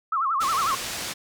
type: tone with vibrato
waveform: sine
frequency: 1198 Hz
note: D6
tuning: 34 cents sharp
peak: -21 dBFS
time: 0.12-0.75 s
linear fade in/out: 5 ms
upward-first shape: sine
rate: 11 Hz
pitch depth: 210 cents each way
type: low-pass noise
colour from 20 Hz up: white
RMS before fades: -32 dBFS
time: 0.4-1.14 s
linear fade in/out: 20 ms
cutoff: 7000 Hz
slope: 12 dB/octave
effects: none